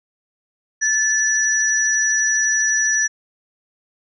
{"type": "tone pair together", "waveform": "sine", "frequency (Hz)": [1741, 5856], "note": ["A6", "F#8"], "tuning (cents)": [-19, -19], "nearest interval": "octave + major sixth", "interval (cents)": 2100, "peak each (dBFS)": -18, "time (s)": [0.81, 3.08], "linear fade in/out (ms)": 20, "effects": []}